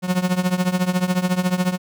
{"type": "tone with tremolo", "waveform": "45% pulse", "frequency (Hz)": 181.7, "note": "F#3", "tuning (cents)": -31, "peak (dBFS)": -14, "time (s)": [0.02, 1.78], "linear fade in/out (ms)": 50, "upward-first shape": "triangle", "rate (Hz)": 14, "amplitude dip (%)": 90, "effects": []}